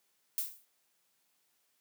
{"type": "noise with exponential decay", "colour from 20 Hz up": "violet", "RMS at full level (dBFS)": -30, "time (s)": [0.38, 0.65], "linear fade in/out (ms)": 0, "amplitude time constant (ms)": 57, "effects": ["white hiss -75 dBFS RMS until 1.8 s", "high-pass 150 Hz 12 dB/octave"]}